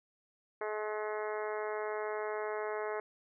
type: harmonic tone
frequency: 213 Hz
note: G#3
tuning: 44 cents sharp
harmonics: 2 / 3 / 4 / 5 / 6 / 7 / 8 / 9 / 10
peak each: -37 / -41 / -43 / -45 / -47 / -48 / -49 / -50 / -51 dBFS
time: 0.61-3 s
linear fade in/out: 2 ms
effects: none